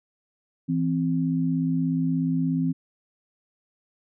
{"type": "tone pair together", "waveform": "sine", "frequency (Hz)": [164.81, 261.6], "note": ["E3", "C4"], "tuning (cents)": [0, 0], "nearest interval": "minor sixth", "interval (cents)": 800, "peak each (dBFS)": -24, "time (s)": [0.68, 2.73], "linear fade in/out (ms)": 20, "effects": []}